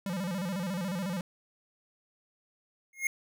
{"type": "tone with vibrato", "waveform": "square", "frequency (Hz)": 184.5, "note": "F#3", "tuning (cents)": -5, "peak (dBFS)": -32, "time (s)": [0.06, 1.21], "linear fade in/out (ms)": 2, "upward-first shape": "square", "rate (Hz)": 14, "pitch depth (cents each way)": 120}
{"type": "tone with exponential growth", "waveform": "square", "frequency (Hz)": 2148, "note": "C7", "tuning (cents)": 45, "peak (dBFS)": -23, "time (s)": [2.93, 3.07], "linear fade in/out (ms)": 2, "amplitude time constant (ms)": 30}
{"effects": []}